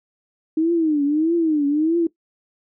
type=tone with vibrato; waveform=sine; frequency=311.1 Hz; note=D#4; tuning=in tune; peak=-15 dBFS; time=0.57-2.07 s; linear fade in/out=5 ms; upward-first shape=triangle; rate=1.6 Hz; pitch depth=180 cents each way; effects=noise-tail reverb RT60 0.1 s tail -18 dB re dry